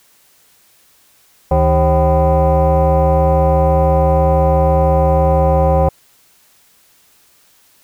sine tone with frequency modulation, 305 Hz, D#4, 34 cents flat, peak -8 dBFS, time 1.51-5.89 s, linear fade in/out 5 ms, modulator 232 Hz, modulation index 2.2, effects tanh soft clip ceiling -4 dBFS + white hiss -52 dBFS RMS until 7.83 s

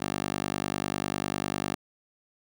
10% pulse tone with high-pass filter, 50 Hz, G1, 35 cents sharp, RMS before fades -32 dBFS, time 0-1.75 s, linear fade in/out 10 ms, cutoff 210 Hz, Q 0.57, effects none

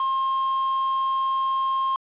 triangle tone, 1066 Hz, C6, 32 cents sharp, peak -19 dBFS, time 0-1.96 s, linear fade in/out 2 ms, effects resampled to 8000 Hz + 8-bit

